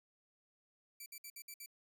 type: tone bursts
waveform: 5% pulse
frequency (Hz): 2324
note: D7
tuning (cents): -19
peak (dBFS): -38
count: 6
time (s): 1-1.661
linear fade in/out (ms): 5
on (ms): 61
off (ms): 59
effects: none